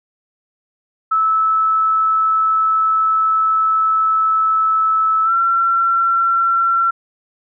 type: tone with pitch glide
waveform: sine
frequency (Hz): 1306 to 1357.5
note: E6 to F6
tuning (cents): -17 to -50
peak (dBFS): -12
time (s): 1.11-6.91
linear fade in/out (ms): 10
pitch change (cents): +67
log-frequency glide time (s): 5.24-5.32
effects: none